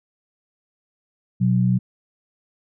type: tone pair together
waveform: sine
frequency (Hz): 123.47 / 185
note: B2 / F#3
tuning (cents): 0 / 0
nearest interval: perfect fifth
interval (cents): 700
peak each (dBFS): -18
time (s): 1.4-1.79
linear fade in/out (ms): 20
effects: none